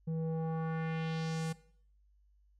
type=tone with low-pass filter sweep; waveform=square; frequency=161.3 Hz; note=E3; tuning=37 cents flat; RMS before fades=-36 dBFS; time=0.07-1.53 s; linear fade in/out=10 ms; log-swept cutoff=320 to 9800 Hz; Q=1.6; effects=noise-tail reverb RT60 0.6 s tail -18 dB re dry + added 50 Hz sine -64 dBFS peak until 2.59 s